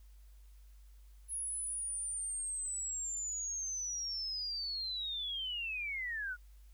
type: linear sweep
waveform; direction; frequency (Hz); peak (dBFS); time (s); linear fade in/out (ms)
sine; down; 10580 to 1409; -36; 1.28-6.37; 50
effects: added 50 Hz sine -54 dBFS peak until 6.73 s + white hiss -72 dBFS RMS until 6.73 s

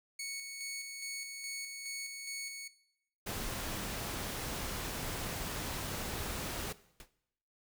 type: tone with tremolo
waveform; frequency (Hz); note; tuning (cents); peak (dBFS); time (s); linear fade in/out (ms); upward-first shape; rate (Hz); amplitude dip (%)
15% pulse; 2217; C#7; 0; -32; 0.19-2.68; 5; square; 2.4; 35
type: noise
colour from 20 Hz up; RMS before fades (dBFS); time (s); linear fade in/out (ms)
pink; -39; 3.26-6.73; 10
type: noise with exponential decay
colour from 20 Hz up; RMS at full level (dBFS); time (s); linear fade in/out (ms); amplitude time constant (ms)
pink; -45; 7-7.11; 1; 22
effects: noise-tail reverb RT60 0.8 s tail -18 dB re dry

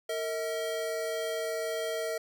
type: tone pair together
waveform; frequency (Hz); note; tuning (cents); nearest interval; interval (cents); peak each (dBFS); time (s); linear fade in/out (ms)
square; 457.1 / 639.6; A#4 / D#5; -34 / +48; tritone; 582; -35 / -34; 0.09-2.18; 5
effects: none

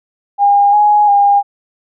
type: tone with pitch steps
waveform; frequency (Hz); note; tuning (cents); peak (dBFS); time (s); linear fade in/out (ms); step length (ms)
sine; 809 / 834 / 808; G#5 / G#5 / G#5; -46 / +7 / -48; -6; 0.38-1.43; 50; 350
effects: none

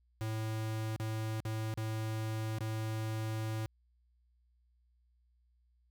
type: tone with dropouts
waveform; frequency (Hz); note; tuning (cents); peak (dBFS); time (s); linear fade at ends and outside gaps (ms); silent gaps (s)
square; 110; A2; 0; -35; 0.21-3.66; 0; 0.962-0.999 / 1.403-1.452 / 1.74-1.775 / 2.585-2.607
effects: added 60 Hz sine -68 dBFS peak until 5.9 s

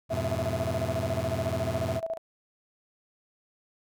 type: chord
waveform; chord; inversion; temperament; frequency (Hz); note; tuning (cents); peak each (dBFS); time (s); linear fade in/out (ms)
sawtooth; F diminished; none; just; 87.31 / 104.77 / 125.72; F2 / Ab2 / Cb3; 0 / +16 / +31; -30; 0.09-2.01; 50
type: tone with tremolo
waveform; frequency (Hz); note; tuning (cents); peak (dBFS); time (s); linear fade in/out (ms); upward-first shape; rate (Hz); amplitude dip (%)
sine; 656; E5; -9; -27; 0.1-2.18; 10; square; 14; 80
effects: none

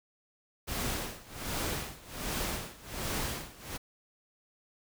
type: noise with tremolo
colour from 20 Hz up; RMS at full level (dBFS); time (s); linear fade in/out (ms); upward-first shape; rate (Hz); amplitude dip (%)
pink; -33; 0.67-3.78; 20; sine; 1.3; 90
effects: none

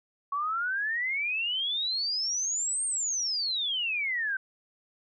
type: exponential two-way sweep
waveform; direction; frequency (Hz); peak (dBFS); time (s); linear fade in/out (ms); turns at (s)
sine; up then down; 1108.7 to 8790 to 1522; -27; 0.32-4.37; 5; 2.85
effects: none

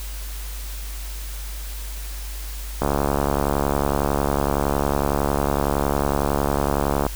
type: click train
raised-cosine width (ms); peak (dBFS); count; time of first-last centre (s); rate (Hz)
1; -6; 302; 2.82-7.065; 70.9
effects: added 50 Hz sine -29 dBFS peak until 7.15 s + white hiss -38 dBFS RMS until 7.15 s

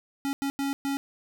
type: tone bursts at uneven times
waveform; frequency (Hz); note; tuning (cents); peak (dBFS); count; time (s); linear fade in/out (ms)
square; 277.2; C#4; 0; -27; 4; 0.25-0.33 / 0.42-0.5 / 0.59-0.73 / 0.85-0.97; 0
effects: none

